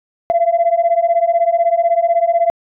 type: beating tone pair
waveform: sine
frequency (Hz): 672 / 688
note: E5 / F5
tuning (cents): +33 / -26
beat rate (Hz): 16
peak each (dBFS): -13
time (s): 0.3-2.5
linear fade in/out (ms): 0
effects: tanh soft clip ceiling -6 dBFS